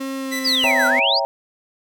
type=tone with pitch glide; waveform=35% pulse; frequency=268.7 to 255.2 Hz; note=C4 to C4; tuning=+46 to -43 cents; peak=-23 dBFS; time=0-1 s; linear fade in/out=10 ms; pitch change=-89 cents; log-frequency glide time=0.16-0.88 s
type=tone with tremolo; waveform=sawtooth; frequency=1990 Hz; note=B6; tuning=13 cents sharp; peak=-20 dBFS; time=0.31-0.91 s; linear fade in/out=20 ms; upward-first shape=square; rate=6.2 Hz; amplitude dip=50%
type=exponential two-way sweep; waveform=sine; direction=down then up; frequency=5160 to 1380 to 5160 Hz; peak=-16 dBFS; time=0.44-1.2 s; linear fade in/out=20 ms; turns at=0.87 s
type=chord; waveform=sine; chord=C# diminished seventh; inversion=none; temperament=equal; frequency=554.4 / 659.3 / 784 / 932.3 Hz; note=C#5 / E5 / G5 / Bb5; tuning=0 / 0 / 0 / 0 cents; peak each=-24 dBFS; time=0.64-1.25 s; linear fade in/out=0 ms
effects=none